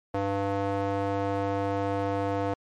square tone with band-pass filter, 99.2 Hz, G2, 21 cents sharp, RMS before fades -28 dBFS, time 0.14-2.54 s, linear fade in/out 5 ms, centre 620 Hz, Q 1.3, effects MP3 64 kbps

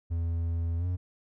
triangle tone with pitch glide, 83.8 to 89.81 Hz, E2 to F2, +29 to +49 cents, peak -25 dBFS, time 0.1-0.97 s, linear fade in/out 20 ms, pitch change +120 cents, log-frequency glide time 0.78-0.86 s, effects none

